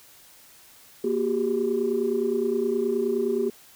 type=tone cluster; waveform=sine; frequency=236.5 / 372.4 / 402 Hz; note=A#3 / F#4 / G4; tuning=+25 / +11 / +44 cents; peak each=-28 / -26 / -24 dBFS; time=1.04-3.5 s; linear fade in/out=5 ms; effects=tanh soft clip ceiling -14 dBFS + white hiss -52 dBFS RMS until 3.75 s